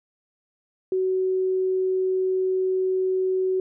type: tone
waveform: sine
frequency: 374.6 Hz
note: F#4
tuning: 21 cents sharp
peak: -20 dBFS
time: 0.92-3.6 s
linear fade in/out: 2 ms
effects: none